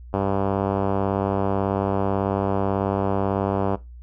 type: tone with low-pass filter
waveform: 5% pulse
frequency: 98.2 Hz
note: G2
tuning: 4 cents sharp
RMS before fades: -23 dBFS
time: 0.13-3.76 s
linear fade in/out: 10 ms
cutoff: 830 Hz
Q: 0.73
effects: noise-tail reverb RT60 0.2 s tail -17 dB re dry + added 60 Hz sine -38 dBFS peak until 4.02 s